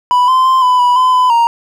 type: tone with pitch steps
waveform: triangle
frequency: 989 / 1033 / 1042 / 1001 / 982 / 1017 / 1006 / 933 Hz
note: B5 / C6 / C6 / B5 / B5 / C6 / B5 / A#5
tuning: +2 / -22 / -7 / +23 / -10 / -50 / +32 / +1 cents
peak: -5 dBFS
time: 0.11-1.47 s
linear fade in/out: 0 ms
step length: 170 ms
effects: none